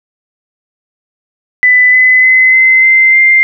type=tone with pitch steps; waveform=sine; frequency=1997 / 2017 / 2037 / 2057 / 2077 / 2097 Hz; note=B6 / B6 / C7 / C7 / C7 / C7; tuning=+19 / +36 / -47 / -30 / -13 / +3 cents; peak=-3 dBFS; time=1.63-3.43 s; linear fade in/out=0 ms; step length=300 ms; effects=none